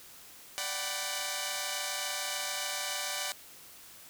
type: chord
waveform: 5% pulse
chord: G major seventh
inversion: second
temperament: equal with one note detuned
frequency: 587.3 / 740 / 774.1 / 987.8 Hz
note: D5 / F#5 / G5 / B5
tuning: 0 / 0 / -22 / 0 cents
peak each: -26 / -28 / -27 / -28 dBFS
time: 0.58-3.32 s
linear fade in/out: 0 ms
effects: white hiss -52 dBFS RMS until 4.09 s